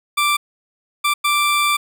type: tone bursts at uneven times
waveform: 20% pulse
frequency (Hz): 1174.7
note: D6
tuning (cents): 0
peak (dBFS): -10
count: 3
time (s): 0.17-0.37 / 1.04-1.14 / 1.24-1.77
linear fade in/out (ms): 10
effects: none